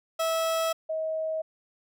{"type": "tone pair in turn", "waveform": ["30% pulse", "sine"], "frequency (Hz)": [652, 635.3], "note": ["E5", "D#5"], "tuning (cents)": [-19, 36], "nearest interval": "unison", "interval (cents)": 45, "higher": "first", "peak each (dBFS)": [-22, -27], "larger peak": "first", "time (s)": [[0.19, 0.73], [0.89, 1.42]], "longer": "first", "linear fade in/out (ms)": 10, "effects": []}